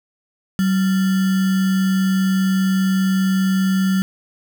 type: tone with sample-and-hold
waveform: sine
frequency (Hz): 190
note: F#3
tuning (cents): +46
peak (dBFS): -14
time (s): 0.59-4.02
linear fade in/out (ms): 0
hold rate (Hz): 1575
effects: none